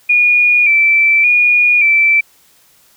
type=tone with vibrato; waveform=sine; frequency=2385 Hz; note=D7; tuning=26 cents sharp; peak=-7 dBFS; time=0.09-2.21 s; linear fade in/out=10 ms; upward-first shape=square; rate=0.87 Hz; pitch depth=41 cents each way; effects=white hiss -50 dBFS RMS until 2.96 s